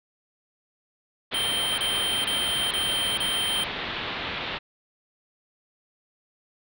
white low-pass noise, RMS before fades -32 dBFS, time 1.31-4.59 s, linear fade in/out 20 ms, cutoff 3800 Hz, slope 48 dB/octave
square tone bursts, 3136 Hz, G7, in tune, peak -25 dBFS, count 5, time 1.34-3.64 s, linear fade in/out 5 ms, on 440 ms, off 25 ms
effects none

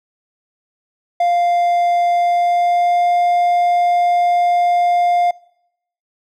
triangle tone with pitch glide, 698.5 to 703.4 Hz, F5 to F5, 0 to +12 cents, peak -10 dBFS, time 1.2-5.31 s, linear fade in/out 5 ms, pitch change +12 cents, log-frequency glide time 2.1-3.08 s, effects noise-tail reverb RT60 0.8 s tail -24 dB re dry

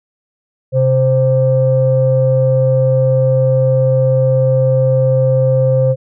sine tone pair together, 130.81 / 523.6 Hz, C3 / C5, 0 / +1 cents, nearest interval 2 octaves, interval 2401 cents, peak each -11 dBFS, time 0.72-5.96 s, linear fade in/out 50 ms, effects tanh soft clip ceiling -2 dBFS

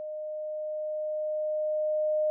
sine tone with level ramp, 613 Hz, D#5, 26 cents flat, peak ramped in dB -34 to -23 dBFS, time 0-2.3 s, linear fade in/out 0 ms, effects none

